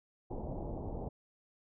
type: low-pass noise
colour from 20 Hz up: pink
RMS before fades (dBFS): -40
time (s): 0.3-1.09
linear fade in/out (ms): 10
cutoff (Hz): 850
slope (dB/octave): 48
effects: none